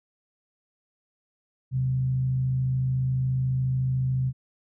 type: tone with frequency modulation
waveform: sine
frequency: 129.8 Hz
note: C3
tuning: 13 cents flat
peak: -22 dBFS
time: 1.71-4.33 s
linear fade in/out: 50 ms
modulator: 54 Hz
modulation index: 0.26
effects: none